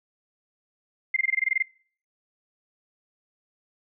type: tone bursts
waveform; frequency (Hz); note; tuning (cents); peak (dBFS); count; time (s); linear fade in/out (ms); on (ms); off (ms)
sine; 2093; C7; 0; -19; 11; 1.14-1.625; 5; 25; 21
effects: noise-tail reverb RT60 0.5 s tail -23 dB re dry